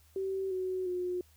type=tone with pitch steps; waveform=sine; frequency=384.4 / 371.9 / 359.9 Hz; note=G4 / F#4 / F#4; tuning=-34 / +9 / -48 cents; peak=-31 dBFS; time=0.16-1.21 s; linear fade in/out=2 ms; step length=350 ms; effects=added 77 Hz sine -61 dBFS peak until 1.36 s + white hiss -66 dBFS RMS until 1.36 s